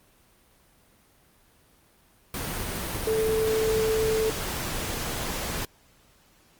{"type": "tone in noise", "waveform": "sine", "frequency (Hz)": 440, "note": "A4", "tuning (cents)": 0, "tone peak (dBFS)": -22, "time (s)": [3.07, 4.3], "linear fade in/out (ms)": 2, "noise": "pink", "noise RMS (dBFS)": -31, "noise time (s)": [2.34, 5.65], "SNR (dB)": 6, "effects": ["pink hiss -60 dBFS RMS until 6.59 s", "Opus 32 kbps"]}